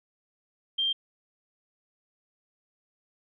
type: tone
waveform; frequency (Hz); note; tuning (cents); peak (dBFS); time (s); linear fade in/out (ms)
sine; 3175; G7; +21; -24; 0.78-0.93; 10
effects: none